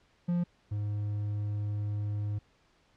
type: tone pair in turn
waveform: triangle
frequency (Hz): 174.61 / 103.82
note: F3 / G#2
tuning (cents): 0 / 0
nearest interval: major sixth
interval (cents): 900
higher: first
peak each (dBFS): -24 / -28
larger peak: first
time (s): 0.28-0.44 / 0.71-2.39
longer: second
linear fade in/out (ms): 10
effects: pink hiss -67 dBFS RMS until 2.96 s + low-pass 5000 Hz 12 dB/octave